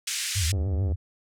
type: band-pass noise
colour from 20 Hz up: white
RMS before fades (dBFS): -30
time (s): 0.07-0.52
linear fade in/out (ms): 5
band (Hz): 1800 to 8900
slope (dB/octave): 24
type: tone with vibrato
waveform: sine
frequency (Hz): 87.31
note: F2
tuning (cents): 0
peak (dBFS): -23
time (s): 0.35-0.96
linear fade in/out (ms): 20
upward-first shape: triangle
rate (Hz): 6.8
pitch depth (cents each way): 300
type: click train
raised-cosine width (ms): 2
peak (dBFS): -24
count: 39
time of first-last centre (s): 0.53-0.921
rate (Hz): 97.2
effects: none